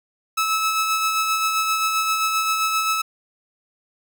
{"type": "tone with tremolo", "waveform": "sawtooth", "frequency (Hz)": 1301, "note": "E6", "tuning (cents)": -23, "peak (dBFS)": -14, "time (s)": [0.37, 3.02], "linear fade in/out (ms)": 10, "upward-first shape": "sine", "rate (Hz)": 7.6, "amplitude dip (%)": 35, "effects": []}